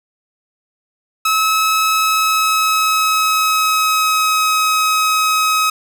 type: tone with pitch glide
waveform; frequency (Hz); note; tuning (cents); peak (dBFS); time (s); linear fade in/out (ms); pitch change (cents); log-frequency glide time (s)
sawtooth; 1290 to 1271.5; E6 to D#6; -38 to +37; -9; 1.25-5.7; 5; -25; 1.91-4.44
effects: none